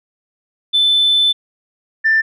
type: tone pair in turn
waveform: sine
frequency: 3520 / 1778.4 Hz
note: A7 / A6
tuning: 0 / +18 cents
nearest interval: octave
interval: 1182 cents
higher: first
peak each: -9 dBFS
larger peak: neither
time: 0.73-1.33 / 2.04-2.22 s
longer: first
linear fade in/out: 20 ms
effects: tanh soft clip ceiling -6 dBFS